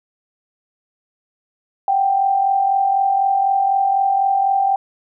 sine tone pair together, 740 / 784 Hz, F#5 / G5, 0 / 0 cents, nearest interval minor second, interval 100 cents, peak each -22 / -14 dBFS, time 1.88-4.76 s, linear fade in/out 2 ms, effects none

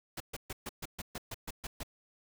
pink noise bursts, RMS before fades -40 dBFS, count 11, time 0.17-1.833 s, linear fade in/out 5 ms, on 33 ms, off 130 ms, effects none

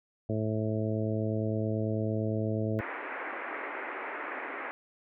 harmonic tone, 108.8 Hz, A2, 19 cents flat, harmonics 1 / 2 / 3 / 4 / 5 / 6, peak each -31 / -34 / -36 / -37 / -38 / -39 dBFS, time 0.29-2.81 s, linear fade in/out 5 ms
white band-pass noise, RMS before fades -38 dBFS, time 2.79-4.71 s, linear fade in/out 0 ms, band 270 to 2200 Hz, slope 48 dB/octave
effects none

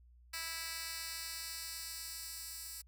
10% pulse tone with high-pass filter sweep, 327.9 Hz, E4, 9 cents flat, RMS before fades -44 dBFS, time 0.33-2.82 s, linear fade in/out 10 ms, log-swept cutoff 2600 to 7200 Hz, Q 0.76, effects added 60 Hz sine -59 dBFS peak until 2.87 s

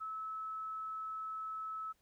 sine tone, 1300 Hz, E6, 24 cents flat, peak -39 dBFS, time 0-1.93 s, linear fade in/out 20 ms, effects pink hiss -75 dBFS RMS until 2.01 s

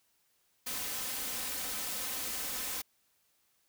white noise with comb filter, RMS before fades -37 dBFS, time 0.66-2.82 s, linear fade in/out 10 ms, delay 3.9 ms, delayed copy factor +0.6, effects white hiss -73 dBFS RMS until 3.68 s

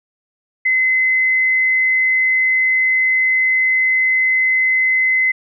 sine tone, 2045 Hz, C7, 40 cents flat, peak -12 dBFS, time 0.65-5.32 s, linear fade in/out 10 ms, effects none

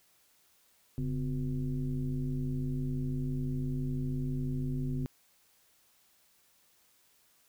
sine tone with frequency modulation, 140 Hz, C#3, 18 cents sharp, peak -30 dBFS, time 0.98-5.06 s, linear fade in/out 0 ms, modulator 114 Hz, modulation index 1.1, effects white hiss -67 dBFS RMS until 7.48 s

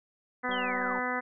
harmonic tone, 250 Hz, B3, 21 cents sharp, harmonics 1 / 2 / 3 / 4 / 5 / 6 / 7 / 8, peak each -37 / -37 / -37 / -37 / -37 / -37 / -37 / -37 dBFS, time 0.43-1.21 s, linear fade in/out 20 ms
click train, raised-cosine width 1 ms, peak -29 dBFS, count 97, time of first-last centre 0.49-0.99 s, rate 192 Hz
sine linear sweep, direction down, 3325 to 830.6 Hz, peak -37 dBFS, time 0.51-0.97 s, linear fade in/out 5 ms
effects none

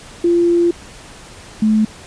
sine tone pair in turn, 344.2 / 216.3 Hz, F4 / A3, -25 / -29 cents, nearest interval minor sixth, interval 804 cents, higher first, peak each -10 dBFS, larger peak neither, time 0.24-0.71 / 1.62-1.85 s, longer first, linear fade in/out 5 ms, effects pink hiss -38 dBFS RMS until 2.06 s + resampled to 22050 Hz

